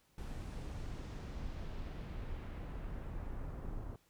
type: noise with low-pass filter sweep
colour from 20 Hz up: brown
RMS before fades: -43 dBFS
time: 0.18-3.96 s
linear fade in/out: 2 ms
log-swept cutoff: 12000 to 1100 Hz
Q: 0.91
effects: pink hiss -72 dBFS RMS until 4.09 s